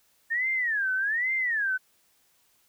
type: tone with vibrato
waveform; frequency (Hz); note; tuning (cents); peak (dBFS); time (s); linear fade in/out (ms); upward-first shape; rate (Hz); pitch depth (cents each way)
sine; 1782; A6; +22; -24; 0.3-1.78; 20; sine; 1.2; 280
effects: white hiss -66 dBFS RMS until 2.68 s